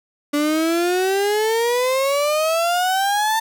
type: exponential sweep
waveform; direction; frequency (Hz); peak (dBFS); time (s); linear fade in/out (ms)
35% pulse; up; 288.8 to 900; -15; 0.33-3.4; 10
effects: none